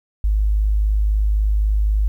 sine tone, 51.91 Hz, G#1, in tune, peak -14 dBFS, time 0.24-2.08 s, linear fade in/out 0 ms, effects 9-bit

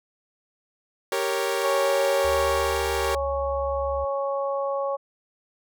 sawtooth chord, G diminished, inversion none, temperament equal, 392 / 466.2 / 554.4 Hz, G4 / Bb4 / Db5, 0 / 0 / 0 cents, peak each -24 dBFS, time 1.12-3.15 s, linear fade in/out 2 ms
harmonic tone, 276.9 Hz, C#4, 2 cents flat, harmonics 2 / 3 / 4, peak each -25 / -33 / -31 dBFS, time 1.63-4.97 s, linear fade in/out 20 ms
sine tone with pitch glide, 72.5 to 68.04 Hz, D2 to C#2, -22 to -32 cents, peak -32 dBFS, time 2.24-4.05 s, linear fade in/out 10 ms, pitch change -110 cents, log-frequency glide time 2.42-3.58 s
effects none

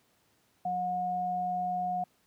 sine tone pair together, 180.9 / 723.6 Hz, F#3 / F#5, -39 / -39 cents, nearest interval 2 octaves, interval 2400 cents, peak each -40 / -29 dBFS, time 0.65-2.04 s, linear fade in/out 5 ms, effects pink hiss -69 dBFS RMS until 2.26 s + high-pass 100 Hz 12 dB/octave

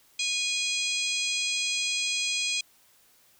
harmonic tone with a mistuned harmonic, 824 Hz, G#5, 14 cents flat, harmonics 3 / 4 / 5 / 6 / 7 / 8 / 9 / 10, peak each -30 / -32 / -34 / -36 / -37 / -38 / -39 / -40 dBFS, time 0.19-2.61 s, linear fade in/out 5 ms, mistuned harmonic 7, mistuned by +70 cents, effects white hiss -61 dBFS RMS until 3.39 s

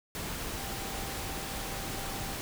sine tone in noise, 784 Hz, G5, in tune, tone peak -45 dBFS, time 0.57-2.34 s, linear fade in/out 0 ms, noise pink, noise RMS -37 dBFS, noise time 0.15-2.41 s, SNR -11 dB, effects none

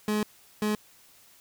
30% pulse tone bursts at uneven times, 211.5 Hz, G#3, 32 cents sharp, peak -22 dBFS, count 2, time 0.08-0.23 / 0.62-0.75 s, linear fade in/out 2 ms, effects white hiss -57 dBFS RMS until 1.4 s

